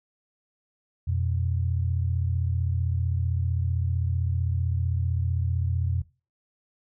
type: tone pair together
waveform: sine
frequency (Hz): 86.9 / 122.48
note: F2 / B2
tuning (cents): -8 / -14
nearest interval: tritone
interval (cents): 594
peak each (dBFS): -24 / -29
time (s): 1.07-6.02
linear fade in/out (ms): 10
effects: noise-tail reverb RT60 0.3 s tail -18 dB re dry